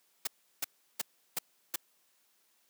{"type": "noise bursts", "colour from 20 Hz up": "white", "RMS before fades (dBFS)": -32, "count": 5, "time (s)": [0.25, 1.76], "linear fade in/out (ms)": 5, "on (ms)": 22, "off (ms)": 350, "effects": ["white hiss -71 dBFS RMS until 2.69 s", "high-pass 200 Hz 12 dB/octave"]}